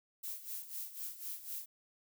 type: noise with tremolo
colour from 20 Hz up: violet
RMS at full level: -41 dBFS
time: 0.23-1.66 s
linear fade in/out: 10 ms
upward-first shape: sine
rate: 4 Hz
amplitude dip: 75%
effects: none